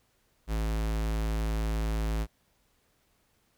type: tone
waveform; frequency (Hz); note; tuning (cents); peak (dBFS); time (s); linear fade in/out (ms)
square; 54.3; A1; -22; -28; 0.47-2.27; 50
effects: pink hiss -70 dBFS RMS until 3.57 s